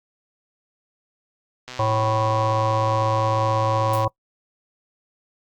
click train, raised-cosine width 0.2 ms, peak -18 dBFS, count 299, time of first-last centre 1.68-4.045 s, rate 126 Hz
harmonic tone, 109.7 Hz, A2, 5 cents flat, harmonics 1 / 3 / 5 / 7 / 9 / 10, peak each -23 / -34 / -23 / -28 / -25 / -27 dBFS, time 1.79-4.08 s, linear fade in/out 5 ms
blue noise with exponential decay, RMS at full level -31 dBFS, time 3.93-4.1 s, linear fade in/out 5 ms, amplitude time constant 36 ms
effects noise-tail reverb RT60 0.1 s tail -24 dB re dry + Opus 48 kbps

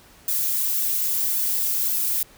violet noise with flanger, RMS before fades -23 dBFS, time 0.28-2.23 s, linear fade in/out 2 ms, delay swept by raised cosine 1.1 to 4.2 ms, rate 1.8 Hz, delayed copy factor +0.6, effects pink hiss -51 dBFS RMS until 2.37 s

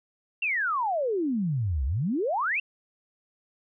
sine exponential two-way sweep, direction down then up, 2794 to 61.5 to 2794 Hz, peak -24 dBFS, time 0.42-2.6 s, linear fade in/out 5 ms, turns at 1.85 s, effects none

